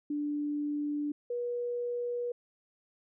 sine tone pair in turn, 293.7 / 483.2 Hz, D4 / B4, 0 / -38 cents, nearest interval major sixth, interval 862 cents, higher second, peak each -30 / -31 dBFS, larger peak first, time 0.1-1.12 / 1.3-2.32 s, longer neither, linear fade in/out 5 ms, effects none

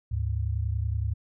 sine tone pair together, 73.9 / 104.51 Hz, D2 / G#2, +11 / +11 cents, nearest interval tritone, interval 600 cents, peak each -28 dBFS, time 0.11-1.14 s, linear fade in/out 10 ms, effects none

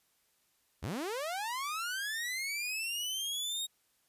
sawtooth linear sweep, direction up, 57 to 3769 Hz, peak -31 dBFS, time 0.82-3.67 s, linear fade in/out 20 ms, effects white hiss -73 dBFS RMS until 4.08 s + resampled to 32000 Hz

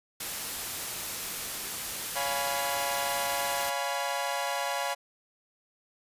white noise, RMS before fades -35 dBFS, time 0.2-3.7 s, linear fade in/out 5 ms
sawtooth chord, C# dominant seventh, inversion none, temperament equal with one note detuned, 560.8 / 698.5 / 830.6 / 987.8 Hz, C#5 / E#5 / G#5 / B5, +20 / 0 / 0 / 0 cents, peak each -31 dBFS, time 2.15-4.95 s, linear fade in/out 20 ms
effects resampled to 32000 Hz

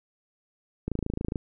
click train, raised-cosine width 3 ms, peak -16 dBFS, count 14, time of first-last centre 0.88-1.358 s, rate 27.2 Hz, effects none

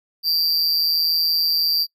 square tone with amplitude modulation, 4714 Hz, D8, 6 cents sharp, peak -14 dBFS, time 0.23-1.87 s, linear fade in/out 50 ms, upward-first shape sine, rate 161 Hz, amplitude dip 75%, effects noise-tail reverb RT60 0.1 s tail -23 dB re dry

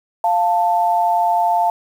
sine tone pair together, 697.7 / 885 Hz, F5 / A5, -2 / +10 cents, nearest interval major third, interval 412 cents, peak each -16 dBFS, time 0.24-1.7 s, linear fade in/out 2 ms, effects 7-bit

